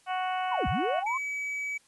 harmonic tone, 370 Hz, F#4, in tune, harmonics 2 / 3 / 4 / 5 / 6 / 7 / 8, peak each -29 / -36 / -38 / -46 / -42 / -45 / -43 dBFS, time 0.06-1.04 s, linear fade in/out 50 ms
sine linear two-way sweep, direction down then up, 1100 to 46.25 to 1100 Hz, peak -28 dBFS, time 0.51-1.18 s, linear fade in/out 10 ms, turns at 0.68 s
triangle tone, 2282 Hz, C#7, 50 cents sharp, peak -29 dBFS, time 1.06-1.78 s, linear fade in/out 10 ms
effects white hiss -63 dBFS RMS until 1.87 s + resampled to 24000 Hz

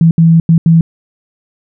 sine tone bursts at uneven times, 164.81 Hz, E3, in tune, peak -3 dBFS, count 4, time 0.01-0.11 / 0.18-0.4 / 0.49-0.58 / 0.66-0.81 s, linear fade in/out 2 ms, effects none

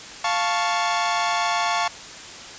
sawtooth chord, F augmented, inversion none, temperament equal, 698.5 / 880 / 1108.7 Hz, F5 / A5 / C#6, 0 / 0 / 0 cents, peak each -21 dBFS, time 0.24-1.88 s, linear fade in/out 5 ms, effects white hiss -38 dBFS RMS until 2.58 s + resampled to 16000 Hz

